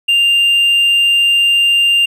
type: tone with hard clipping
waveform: sine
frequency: 2794 Hz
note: F7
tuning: in tune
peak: -9 dBFS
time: 0.08-2.06 s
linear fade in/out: 10 ms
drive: 2 dB
effects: none